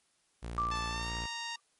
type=tone; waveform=sawtooth; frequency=58.1 Hz; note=A#1; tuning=5 cents flat; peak=-34 dBFS; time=0.42-1.27 s; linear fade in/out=20 ms
type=tone with exponential decay; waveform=sine; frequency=1174.7 Hz; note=D6; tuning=in tune; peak=-27 dBFS; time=0.58-1.6 s; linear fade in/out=0 ms; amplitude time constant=220 ms
type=tone with pitch glide; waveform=10% pulse; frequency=880 to 929.6 Hz; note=A5 to A#5; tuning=0 to -5 cents; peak=-28 dBFS; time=0.71-1.56 s; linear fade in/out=5 ms; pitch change=+95 cents; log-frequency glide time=0.88-1.11 s
effects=white hiss -72 dBFS RMS until 1.79 s + MP3 48 kbps